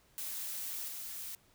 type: noise with level steps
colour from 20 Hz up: blue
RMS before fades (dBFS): -40 / -43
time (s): 0.18-1.35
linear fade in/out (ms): 0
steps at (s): 0.88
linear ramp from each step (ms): 2
effects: pink hiss -67 dBFS RMS until 1.54 s